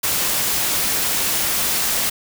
white noise, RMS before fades -20 dBFS, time 0.03-2.1 s, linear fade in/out 10 ms, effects none

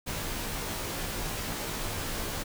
pink noise with comb filter, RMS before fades -34 dBFS, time 0.06-2.44 s, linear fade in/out 20 ms, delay 16 ms, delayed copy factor -0.85, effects none

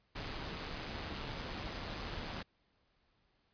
pink noise with amplitude modulation, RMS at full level -40 dBFS, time 0.15-2.43 s, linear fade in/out 10 ms, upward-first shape sine, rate 150 Hz, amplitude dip 45%, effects pink hiss -75 dBFS RMS until 3.53 s + resampled to 11025 Hz

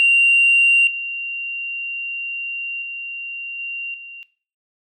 sine tone with level steps, 2766 Hz, F7, 17 cents flat, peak -10 / -24 / -27 / -25 / -34 dBFS, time 0-4.23 s, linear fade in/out 0 ms, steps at 0.87 / 2.82 / 3.59 / 3.94 s, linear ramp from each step 2 ms, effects noise-tail reverb RT60 0.4 s tail -17 dB re dry + tanh soft clip ceiling -6 dBFS

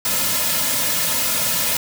white noise with comb filter, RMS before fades -20 dBFS, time 0.05-1.77 s, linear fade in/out 2 ms, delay 2.6 ms, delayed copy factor -1, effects none

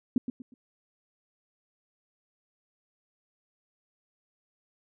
sine tone with echo, 250.4 Hz, B3, 24 cents sharp, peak -19 dBFS, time 0.16-0.18 s, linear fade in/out 2 ms, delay 120 ms, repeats 3, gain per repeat -10 dB, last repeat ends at 0.54 s, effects none

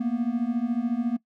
triangle beating tone pair, 229.3 / 243.3 Hz, A#3 / B3, -28 / -26 cents, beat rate 14 Hz, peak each -25 / -24 dBFS, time 0-1.17 s, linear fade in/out 10 ms, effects noise-tail reverb RT60 0.1 s tail -20 dB re dry

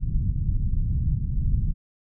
pink low-pass noise, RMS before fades -23 dBFS, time 0-1.74 s, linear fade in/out 50 ms, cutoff 150 Hz, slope 24 dB/octave, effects none

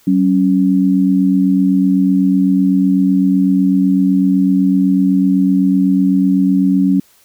sine tone pair together, 189.25 / 277.2 Hz, F#3 / C#4, +39 / 0 cents, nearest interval perfect fifth, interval 661 cents, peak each -12 dBFS, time 0.07-7 s, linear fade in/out 5 ms, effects white hiss -51 dBFS RMS until 7.24 s

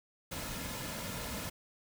pink noise with comb filter, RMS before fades -40 dBFS, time 0.31-1.5 s, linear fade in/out 10 ms, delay 2.6 ms, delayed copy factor -0.5, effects none

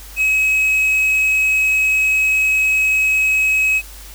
triangle tone with quantisation, 2555 Hz, D#7, 45 cents sharp, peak -11 dBFS, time 0.16-3.82 s, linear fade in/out 50 ms, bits 6, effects added 50 Hz sine -36 dBFS peak until 4.14 s + white hiss -39 dBFS RMS until 4.14 s

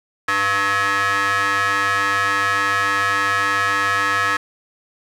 30% pulse ring-modulated tone, 198.9 Hz, G3, 25 cents sharp, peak -11 dBFS, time 0.28-4.37 s, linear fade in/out 5 ms, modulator 1490 Hz, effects low-pass 9000 Hz 12 dB/octave + 8-bit

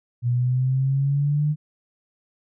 sine exponential sweep, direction up, 120 to 152 Hz, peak -18 dBFS, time 0.22-1.56 s, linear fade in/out 50 ms, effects none

